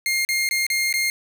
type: tone with dropouts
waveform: sawtooth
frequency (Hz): 2124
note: C7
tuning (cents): +25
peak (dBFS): -16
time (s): 0.06-1.1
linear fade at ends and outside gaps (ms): 1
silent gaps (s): 0.25-0.289 / 0.49-0.51 / 0.666-0.701 / 0.927-0.939
effects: none